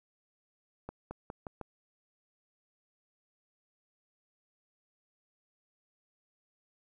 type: accelerating click train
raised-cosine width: 1 ms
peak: -26 dBFS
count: 5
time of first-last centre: 0.89-1.613 s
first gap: 220 ms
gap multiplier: 0.87
effects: 11-bit